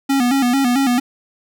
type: tone with vibrato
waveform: square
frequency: 258.6 Hz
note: C4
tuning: 20 cents flat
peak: -14 dBFS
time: 0.09-1 s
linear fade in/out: 10 ms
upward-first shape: square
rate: 4.5 Hz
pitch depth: 100 cents each way
effects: none

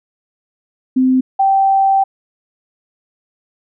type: tone pair in turn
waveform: sine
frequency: 258.4 / 778.8 Hz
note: C4 / G5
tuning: -21 / -12 cents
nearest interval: octave + perfect fifth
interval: 1909 cents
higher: second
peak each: -9 dBFS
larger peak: neither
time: 0.96-1.21 / 1.39-2.04 s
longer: second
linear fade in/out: 10 ms
effects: none

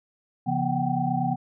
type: tone cluster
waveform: sine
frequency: 137.6 / 171.1 / 243.6 / 752 / 781 Hz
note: C#3 / F3 / B3 / F#5 / G5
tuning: -12 / -35 / -24 / +28 / -7 cents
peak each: -29 dBFS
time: 0.46-1.36 s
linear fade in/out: 20 ms
effects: none

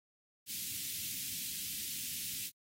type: band-stop noise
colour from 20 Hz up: white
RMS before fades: -40 dBFS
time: 0.46-2.51 s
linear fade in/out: 50 ms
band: 260 to 2400 Hz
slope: 24 dB/octave
effects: high-pass 80 Hz 12 dB/octave + AAC 48 kbps

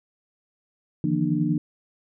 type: tone cluster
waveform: sine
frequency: 150.1 / 160.7 / 171.2 / 235.6 / 299.3 Hz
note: D3 / E3 / F3 / A#3 / D4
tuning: +38 / -44 / -34 / +19 / +33 cents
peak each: -27 / -34 / -25 / -28 / -25 dBFS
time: 1.04-1.58 s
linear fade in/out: 2 ms
effects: none

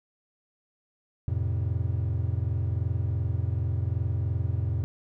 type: chord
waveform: triangle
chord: F major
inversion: none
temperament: equal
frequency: 87.31 / 110 / 130.81 Hz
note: F2 / A2 / C3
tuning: 0 / 0 / 0 cents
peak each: -26 / -27 / -31 dBFS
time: 1.28-4.84 s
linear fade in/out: 0 ms
effects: none

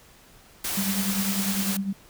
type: noise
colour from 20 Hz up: white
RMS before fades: -29 dBFS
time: 0.64-1.77 s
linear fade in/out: 5 ms
type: tone with tremolo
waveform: sine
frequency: 196 Hz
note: G3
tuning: in tune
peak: -22 dBFS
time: 0.77-1.93 s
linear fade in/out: 5 ms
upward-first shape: triangle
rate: 10 Hz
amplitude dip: 75%
effects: pink hiss -53 dBFS RMS until 2.09 s

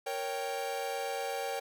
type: chord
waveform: 45% pulse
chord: G diminished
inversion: first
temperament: equal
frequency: 466.2 / 554.4 / 784 Hz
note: Bb4 / Db5 / G5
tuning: 0 / 0 / 0 cents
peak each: -39 / -38 / -37 dBFS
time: 0.06-1.6 s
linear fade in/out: 10 ms
effects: none

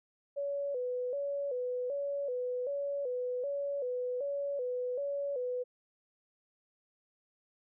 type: tone with vibrato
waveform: sine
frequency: 530 Hz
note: C5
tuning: 22 cents sharp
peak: -32 dBFS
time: 0.36-5.64 s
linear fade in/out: 20 ms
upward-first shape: square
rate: 1.3 Hz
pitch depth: 110 cents each way
effects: none

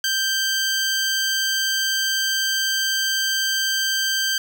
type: tone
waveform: 15% pulse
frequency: 1568 Hz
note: G6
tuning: in tune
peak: -13 dBFS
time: 0.04-4.38 s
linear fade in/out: 2 ms
effects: none

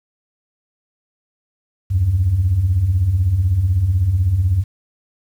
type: beating tone pair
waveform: sine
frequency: 78.1 / 94.1 Hz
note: D#2 / F#2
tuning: +7 / +30 cents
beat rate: 16 Hz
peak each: -20 / -13 dBFS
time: 1.9-4.64 s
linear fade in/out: 20 ms
effects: tanh soft clip ceiling -7 dBFS + 8-bit

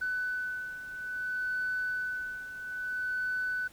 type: beating tone pair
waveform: sine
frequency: 1500 / 1500.6 Hz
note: F#6 / F#6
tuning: +23 / +24 cents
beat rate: 0.6 Hz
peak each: -32 / -37 dBFS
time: 0.01-3.68 s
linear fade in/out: 10 ms
effects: tanh soft clip ceiling -25 dBFS + pink hiss -57 dBFS RMS until 3.72 s

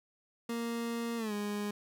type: tone with pitch glide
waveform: 30% pulse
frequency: 233.1 to 206.5 Hz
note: A#3 to G#3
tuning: 0 to -10 cents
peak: -31 dBFS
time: 0.49-1.71 s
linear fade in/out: 5 ms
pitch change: -210 cents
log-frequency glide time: 1.17-1.33 s
effects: none

